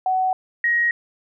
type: tone pair in turn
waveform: sine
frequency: 749 / 1887.4 Hz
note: F#5 / A#6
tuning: +21 / +21 cents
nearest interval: octave + major third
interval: 1600 cents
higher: second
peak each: -17 / -16 dBFS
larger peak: second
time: 0.06-0.33 / 0.64-0.91 s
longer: neither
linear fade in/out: 2 ms
effects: none